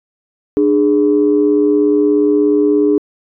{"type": "tone pair together", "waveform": "sine", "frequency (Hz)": [298.1, 414.9], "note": ["D4", "G#4"], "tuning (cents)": [26, -2], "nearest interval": "tritone", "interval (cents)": 572, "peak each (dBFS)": -11, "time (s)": [0.57, 2.98], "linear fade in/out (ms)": 0, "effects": ["tanh soft clip ceiling -2 dBFS"]}